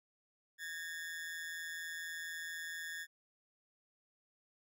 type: ring-modulated tone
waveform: 40% pulse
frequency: 1736 Hz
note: A6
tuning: 24 cents flat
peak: -38 dBFS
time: 0.58-3.07 s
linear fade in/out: 50 ms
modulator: 82.1 Hz
effects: none